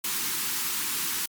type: band-stop noise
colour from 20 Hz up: white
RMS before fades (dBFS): -29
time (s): 0.04-1.26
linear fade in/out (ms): 5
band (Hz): 400 to 860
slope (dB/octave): 48
effects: high-pass 150 Hz 12 dB/octave + Opus 48 kbps